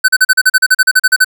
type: tone bursts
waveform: square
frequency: 1518 Hz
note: F#6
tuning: 44 cents sharp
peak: -5 dBFS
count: 15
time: 0.04-1.246 s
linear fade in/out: 10 ms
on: 44 ms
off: 39 ms
effects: none